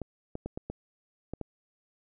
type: clicks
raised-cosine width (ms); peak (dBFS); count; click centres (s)
2; -22; 7; 0.017 / 0.354 / 0.46 / 0.575 / 0.7 / 1.336 / 1.413
effects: none